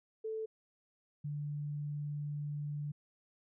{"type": "tone pair in turn", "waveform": "sine", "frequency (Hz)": [440, 146.83], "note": ["A4", "D3"], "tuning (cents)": [0, 0], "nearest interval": "octave + perfect fifth", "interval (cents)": 1900, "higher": "first", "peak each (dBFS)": [-36, -36], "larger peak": "neither", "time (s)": [[0.24, 0.46], [1.24, 2.92]], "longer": "second", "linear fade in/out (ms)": 10, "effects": []}